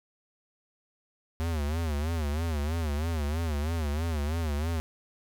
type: tone with vibrato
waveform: square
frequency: 77.78 Hz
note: D#2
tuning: in tune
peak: -28 dBFS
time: 1.4-4.8 s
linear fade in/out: 0 ms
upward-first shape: sine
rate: 3.1 Hz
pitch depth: 140 cents each way
effects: none